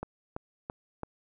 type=click train; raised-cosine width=1 ms; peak=-21 dBFS; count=4; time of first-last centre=0.03-1.033 s; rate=2.99 Hz; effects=none